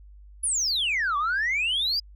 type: exponential two-way sweep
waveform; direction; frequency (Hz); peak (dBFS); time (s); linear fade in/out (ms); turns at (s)
sine; down then up; 10548 to 1125 to 4984; -21; 0.43-2; 10; 1.17
effects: tanh soft clip ceiling -20 dBFS + added 50 Hz sine -45 dBFS peak until 2.15 s